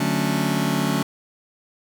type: chord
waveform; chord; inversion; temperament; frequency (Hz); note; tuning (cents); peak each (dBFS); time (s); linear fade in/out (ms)
sawtooth; D major seventh; none; just; 146.83 / 183.54 / 220.2 / 275.3; D3 / F#3 / A3 / C#4; 0 / -14 / +2 / -12; -21; 0-1.03; 5
effects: none